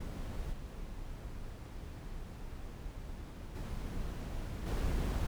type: noise with level steps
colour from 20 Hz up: brown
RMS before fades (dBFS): -40 / -44 / -39 / -33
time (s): 0-5.27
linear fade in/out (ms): 10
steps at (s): 0.52 / 3.55 / 4.66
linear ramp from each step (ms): 10
effects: none

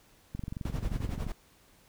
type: click train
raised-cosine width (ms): 5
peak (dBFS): -24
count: 22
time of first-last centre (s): 0.35-1.267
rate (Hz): 22.9
type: noise with tremolo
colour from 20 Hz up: brown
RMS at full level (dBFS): -32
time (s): 0.65-1.32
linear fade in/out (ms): 2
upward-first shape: sine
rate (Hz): 11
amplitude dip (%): 75
effects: pink hiss -62 dBFS RMS until 1.88 s

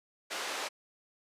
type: band-pass noise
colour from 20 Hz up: pink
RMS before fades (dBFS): -37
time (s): 0.3-0.69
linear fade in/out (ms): 20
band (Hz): 500 to 7000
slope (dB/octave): 12
effects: high-pass 300 Hz 12 dB/octave + resampled to 32000 Hz

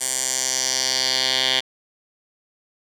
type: tone with band-pass filter sweep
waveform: 10% pulse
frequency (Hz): 130.3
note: C3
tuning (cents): -7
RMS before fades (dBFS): -22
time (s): 0-1.61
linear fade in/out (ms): 20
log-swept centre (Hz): 8400 to 3400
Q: 2.9
effects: none

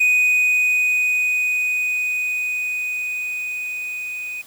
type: tone with level ramp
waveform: triangle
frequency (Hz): 2489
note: D#7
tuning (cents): 0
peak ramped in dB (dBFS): -11 to -25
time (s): 0-4.42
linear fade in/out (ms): 10
effects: white hiss -46 dBFS RMS until 4.46 s

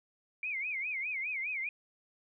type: tone with vibrato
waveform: sine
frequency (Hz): 2296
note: D7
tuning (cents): -40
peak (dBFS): -33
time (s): 0.43-1.69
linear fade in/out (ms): 2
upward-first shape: sine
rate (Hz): 4.9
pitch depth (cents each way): 180
effects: none

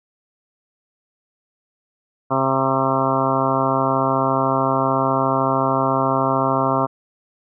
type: harmonic tone with a mistuned harmonic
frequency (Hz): 133.7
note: C3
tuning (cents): +38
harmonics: 1 / 2 / 3 / 4 / 5 / 6 / 7 / 8 / 9 / 10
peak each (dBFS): -26 / -24 / -27 / -26 / -23 / -28 / -24 / -24 / -25 / -29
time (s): 2.3-6.87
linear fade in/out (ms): 20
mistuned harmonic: 9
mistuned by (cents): -21
effects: none

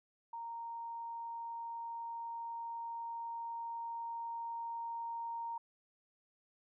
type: tone with level ramp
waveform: sine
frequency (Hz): 928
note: A#5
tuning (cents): -8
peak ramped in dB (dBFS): -41 to -38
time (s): 0.33-5.58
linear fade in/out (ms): 5
effects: none

